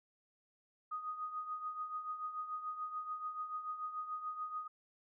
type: tone with tremolo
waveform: sine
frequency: 1244.5 Hz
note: D#6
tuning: in tune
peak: -36 dBFS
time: 0.91-4.68 s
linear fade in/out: 10 ms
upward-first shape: triangle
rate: 6.9 Hz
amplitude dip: 70%
effects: none